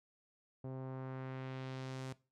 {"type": "tone with low-pass filter sweep", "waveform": "sawtooth", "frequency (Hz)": 131.2, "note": "C3", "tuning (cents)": 5, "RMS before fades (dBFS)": -44, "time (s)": [0.64, 2.13], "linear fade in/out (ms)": 5, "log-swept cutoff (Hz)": [630, 8800], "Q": 1, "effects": ["noise-tail reverb RT60 0.3 s tail -19 dB re dry"]}